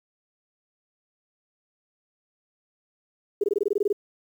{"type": "tone bursts", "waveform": "sine", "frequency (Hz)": 408.1, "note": "G#4", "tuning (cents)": -30, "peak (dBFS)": -19, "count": 11, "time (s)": [3.41, 3.928], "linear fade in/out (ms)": 5, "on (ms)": 28, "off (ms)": 21, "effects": ["9-bit"]}